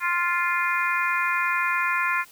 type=harmonic tone; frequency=349.2 Hz; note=F4; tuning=in tune; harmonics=3 / 4 / 5 / 6 / 7; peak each=-26 / -27 / -28 / -29 / -29 dBFS; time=0-2.25 s; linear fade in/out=50 ms; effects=white hiss -51 dBFS RMS until 2.31 s